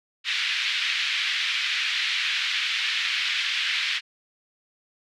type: band-pass noise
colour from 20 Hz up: white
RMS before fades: -26 dBFS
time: 0.24-4.01 s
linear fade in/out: 50 ms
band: 1800 to 3600 Hz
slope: 24 dB/octave
effects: none